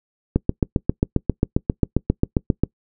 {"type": "click train", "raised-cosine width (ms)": 3, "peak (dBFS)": -3, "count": 18, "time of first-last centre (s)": [0.36, 2.636], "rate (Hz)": 7.47, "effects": ["noise-tail reverb RT60 0.1 s tail -24 dB re dry"]}